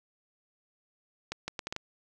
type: accelerating click train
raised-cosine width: 0.2 ms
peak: -17 dBFS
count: 6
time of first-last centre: 1.32-1.764 s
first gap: 160 ms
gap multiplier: 0.7
effects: none

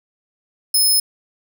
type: tone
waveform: 10% pulse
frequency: 5180 Hz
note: E8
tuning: 31 cents flat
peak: -7 dBFS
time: 0.74-1 s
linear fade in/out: 5 ms
effects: none

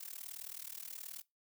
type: noise with amplitude modulation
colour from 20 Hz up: blue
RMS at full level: -43 dBFS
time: 0-1.22 s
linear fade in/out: 10 ms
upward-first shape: sine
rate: 38.8 Hz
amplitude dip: 95%
effects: noise-tail reverb RT60 0.2 s tail -21 dB re dry

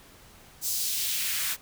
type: noise with high-pass filter sweep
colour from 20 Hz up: white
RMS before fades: -29 dBFS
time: 0.61-1.57 s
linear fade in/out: 50 ms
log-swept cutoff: 6100 to 1400 Hz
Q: 1.3
effects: pink hiss -53 dBFS RMS until 1.61 s

